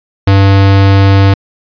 square tone, 98 Hz, G2, in tune, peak -4 dBFS, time 0.27-1.34 s, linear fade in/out 5 ms, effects resampled to 11025 Hz

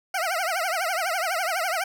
20% pulse tone with vibrato, 705 Hz, F5, 16 cents sharp, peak -19 dBFS, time 0.14-1.84 s, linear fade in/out 5 ms, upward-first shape triangle, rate 12 Hz, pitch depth 220 cents each way, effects none

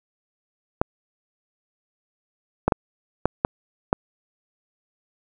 clicks, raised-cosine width 1 ms, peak -3 dBFS, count 6, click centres 0.815 / 2.68 / 2.722 / 3.256 / 3.449 / 3.929 s, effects none

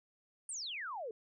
sine exponential sweep, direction down, 9420 to 415.2 Hz, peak -39 dBFS, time 0.49-1.11 s, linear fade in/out 2 ms, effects none

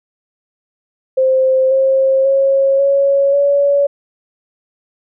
sine tone with pitch steps, 523.3 / 533.7 / 544.3 / 555.1 / 566.1 Hz, C5 / C5 / C#5 / C#5 / C#5, 0 / +34 / -32 / +2 / +36 cents, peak -9 dBFS, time 1.17-3.87 s, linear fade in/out 10 ms, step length 540 ms, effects none

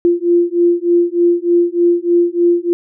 sine beating tone pair, 344.9 / 348.2 Hz, F4 / F4, -22 / -5 cents, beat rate 3.3 Hz, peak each -13 dBFS, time 0.05-2.73 s, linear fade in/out 0 ms, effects none

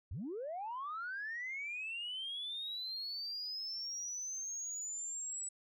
sine linear sweep, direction up, 61.74 to 7902 Hz, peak -38 dBFS, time 0.11-5.49 s, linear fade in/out 5 ms, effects tanh soft clip ceiling -35 dBFS

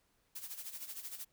blue noise with tremolo, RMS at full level -43 dBFS, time 0.35-1.25 s, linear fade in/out 10 ms, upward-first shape sine, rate 13 Hz, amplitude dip 70%, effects pink hiss -75 dBFS RMS until 1.32 s

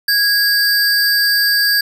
square tone pair together, 1647 / 4658 Hz, G#6 / D8, -15 / -15 cents, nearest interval octave + tritone, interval 1800 cents, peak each -15 dBFS, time 0.08-1.81 s, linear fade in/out 5 ms, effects none

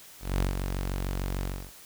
sawtooth tone with ADSR envelope, 46.67 Hz, F#1, 16 cents sharp, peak -19 dBFS, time 0.2-1.72 s, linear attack 200 ms, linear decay 130 ms, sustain -6 dB, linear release 280 ms, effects white hiss -50 dBFS RMS until 1.85 s

